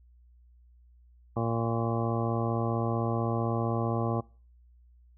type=harmonic tone with a mistuned harmonic; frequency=115.6 Hz; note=A#2; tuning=14 cents flat; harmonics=1 / 2 / 3 / 4 / 5 / 6 / 7 / 9 / 10; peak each=-30 / -33 / -35 / -36 / -37 / -38 / -38 / -40 / -40 dBFS; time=1.36-4.21 s; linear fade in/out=10 ms; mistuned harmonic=10; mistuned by=-29 cents; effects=noise-tail reverb RT60 0.4 s tail -23 dB re dry + added 60 Hz sine -55 dBFS peak until 5.17 s